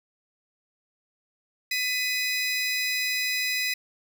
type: tone pair together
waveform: 25% pulse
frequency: 2000 / 2513 Hz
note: B6 / D#7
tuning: +21 / +17 cents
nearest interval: major third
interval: 396 cents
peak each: -24 dBFS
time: 1.71-3.74 s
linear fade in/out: 5 ms
effects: none